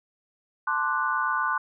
sine chord, D dominant seventh, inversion second, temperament equal, 880 / 1046.5 / 1174.7 / 1480 Hz, A5 / C6 / D6 / F#6, 0 / 0 / 0 / 0 cents, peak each -32 / -28 / -29 / -27 dBFS, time 0.67-1.58 s, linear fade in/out 5 ms, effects none

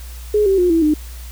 sine tone with pitch steps, 419.9 / 387.3 / 357.2 / 329.4 / 303.9 Hz, G#4 / G4 / F4 / E4 / D#4, +19 / -21 / +39 / -1 / -41 cents, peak -11 dBFS, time 0.34-0.94 s, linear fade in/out 5 ms, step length 120 ms, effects added 60 Hz sine -30 dBFS peak until 1.31 s + white hiss -41 dBFS RMS until 1.31 s

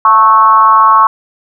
sine tone with frequency modulation, 1098 Hz, C#6, 17 cents flat, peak -3 dBFS, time 0.05-1.07 s, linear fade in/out 2 ms, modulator 211 Hz, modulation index 0.8, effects none

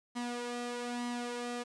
sawtooth tone with flanger, 242 Hz, B3, 35 cents flat, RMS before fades -38 dBFS, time 0.15-1.64 s, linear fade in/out 20 ms, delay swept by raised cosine 0.98 to 2.58 ms, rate 1.1 Hz, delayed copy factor +0.6, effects resampled to 22050 Hz + 10-bit

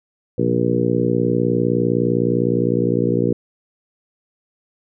harmonic tone with a mistuned harmonic, 59.8 Hz, A#1, 45 cents sharp, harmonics 2 / 3 / 4 / 5 / 6 / 7 / 8, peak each -23 / -23 / -23 / -23 / -23 / -23 / -23 dBFS, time 0.38-3.33 s, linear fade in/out 5 ms, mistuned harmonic 2, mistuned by +55 cents, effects none

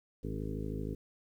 harmonic tone with a mistuned harmonic, 53 Hz, G#1, 36 cents sharp, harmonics 1 / 2 / 3 / 4 / 5 / 6 / 7 / 8 / 9, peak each -40 / -42 / -42 / -45 / -43 / -48 / -47 / -45 / -50 dBFS, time 0.23-0.95 s, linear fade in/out 10 ms, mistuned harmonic 6, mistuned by -26 cents, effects 11-bit

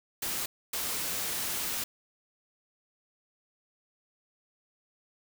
white noise bursts at uneven times, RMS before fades -33 dBFS, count 2, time 0.22-0.46 / 0.73-1.84 s, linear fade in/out 5 ms, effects none

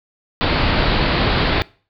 pink low-pass noise, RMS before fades -17 dBFS, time 0.41-1.62 s, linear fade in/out 0 ms, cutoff 4700 Hz, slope 96 dB/octave, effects noise-tail reverb RT60 0.4 s tail -22 dB re dry

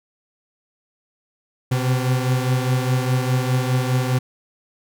40% pulse beating tone pair, 126.5 / 131.4 Hz, B2 / C3, +42 / +8 cents, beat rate 4.9 Hz, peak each -18 / -23 dBFS, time 1.71-4.19 s, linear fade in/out 10 ms, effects none

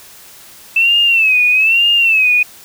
sine tone with vibrato, 2637 Hz, E7, in tune, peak -8 dBFS, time 0.76-2.43 s, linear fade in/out 5 ms, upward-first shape sine, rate 1.1 Hz, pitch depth 120 cents each way, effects white hiss -39 dBFS RMS until 2.64 s

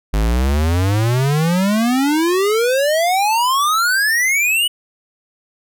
square exponential sweep, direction up, 49.98 to 2986 Hz, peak -14 dBFS, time 0.13-4.68 s, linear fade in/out 10 ms, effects none

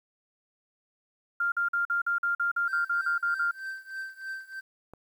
sine tone bursts, 1396.9 Hz, F6, in tune, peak -24 dBFS, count 13, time 1.4-3.512 s, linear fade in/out 5 ms, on 120 ms, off 46 ms
triangle tone with tremolo, 1557 Hz, G6, 12 cents flat, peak -30 dBFS, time 2.67-4.61 s, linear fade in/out 20 ms, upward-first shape triangle, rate 3.2 Hz, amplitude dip 95%
click, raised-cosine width 1 ms, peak -31 dBFS, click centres 4.936 s
effects 10-bit

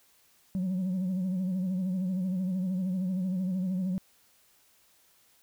sine tone with vibrato, 185.3 Hz, F#3, 3 cents sharp, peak -25 dBFS, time 0.55-3.98 s, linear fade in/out 0 ms, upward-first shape sine, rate 13 Hz, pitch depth 64 cents each way, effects tanh soft clip ceiling -26 dBFS + white hiss -64 dBFS RMS until 5.42 s

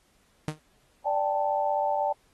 sawtooth tone with exponential decay, 153.8 Hz, D#3, 20 cents flat, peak -21 dBFS, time 0.48-0.6 s, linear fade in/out 0 ms, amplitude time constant 24 ms
sine chord, D suspended fourth, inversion none, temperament equal, 587.3 / 784 / 880 Hz, D5 / G5 / A5, 0 / 0 / 0 cents, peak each -28 dBFS, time 1.05-2.13 s, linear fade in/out 10 ms
effects pink hiss -66 dBFS RMS until 2.33 s + AAC 32 kbps

